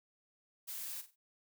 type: noise with echo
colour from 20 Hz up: blue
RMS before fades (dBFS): -43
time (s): 0.67-1.02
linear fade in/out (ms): 20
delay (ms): 47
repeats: 3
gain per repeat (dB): -11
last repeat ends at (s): 1.161
effects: none